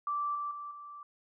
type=tone with level steps; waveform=sine; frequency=1168 Hz; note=D6; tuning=10 cents flat; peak=-30 / -33 / -39 / -44 dBFS; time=0.07-1.03 s; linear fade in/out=2 ms; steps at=0.35 / 0.51 / 0.71 s; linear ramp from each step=2 ms; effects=none